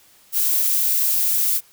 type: noise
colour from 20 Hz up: violet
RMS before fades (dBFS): -19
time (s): 0.32-1.61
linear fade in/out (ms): 50
effects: white hiss -53 dBFS RMS until 1.72 s